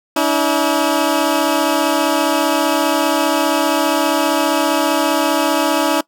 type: tone pair together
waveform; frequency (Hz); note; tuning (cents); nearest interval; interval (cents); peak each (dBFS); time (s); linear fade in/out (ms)
15% pulse; 286.7 / 321.8; D4 / E4; -42 / -42; major second; 200; -10; 0.16-6.01; 5
effects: noise-tail reverb RT60 0.1 s tail -21 dB re dry